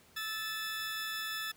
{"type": "tone pair together", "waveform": "20% pulse", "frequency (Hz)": [1308.8, 1747], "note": ["E6", "A6"], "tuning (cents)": [-13, -13], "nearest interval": "perfect fourth", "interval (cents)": 500, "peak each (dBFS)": [-37, -32], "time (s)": [0.16, 1.52], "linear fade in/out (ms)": 10, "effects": ["pink hiss -62 dBFS RMS until 1.56 s", "high-pass 80 Hz 12 dB/octave"]}